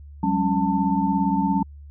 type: tone cluster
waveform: sine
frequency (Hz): 183.5 / 200.7 / 277 / 891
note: F#3 / G3 / C#4 / A5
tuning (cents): -14 / +41 / -1 / +22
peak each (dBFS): -24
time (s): 0.23-1.63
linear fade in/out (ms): 5
effects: added 72 Hz sine -39 dBFS peak until 1.9 s